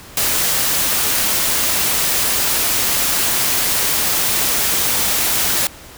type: noise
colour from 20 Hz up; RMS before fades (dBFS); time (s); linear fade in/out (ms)
white; -17; 0.17-5.67; 2
effects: pink hiss -38 dBFS RMS until 5.97 s